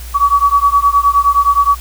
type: beating tone pair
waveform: sine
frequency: 1132 / 1141.6 Hz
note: C#6 / D6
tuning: +36 / -49 cents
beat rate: 9.6 Hz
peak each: -11 dBFS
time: 0.14-1.76 s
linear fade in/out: 20 ms
effects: added 60 Hz sine -26 dBFS peak until 1.8 s + white hiss -35 dBFS RMS until 1.8 s